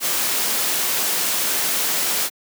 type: noise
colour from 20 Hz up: white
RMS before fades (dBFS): -21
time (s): 0-2.3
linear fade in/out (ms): 50
effects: high-pass 200 Hz 12 dB/octave